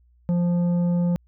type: tone with tanh clipping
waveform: triangle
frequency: 174.61 Hz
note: F3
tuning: in tune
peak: -20 dBFS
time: 0.29-1.16 s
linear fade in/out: 0 ms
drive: 12 dB
effects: added 60 Hz sine -55 dBFS peak until 1.27 s